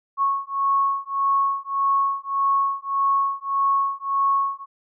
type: beating tone pair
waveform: sine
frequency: 1101 / 1102.7 Hz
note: C#6 / C#6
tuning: -12 / -9 cents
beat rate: 1.7 Hz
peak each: -22 / -22 dBFS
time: 0.17-4.66 s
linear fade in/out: 50 ms
effects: none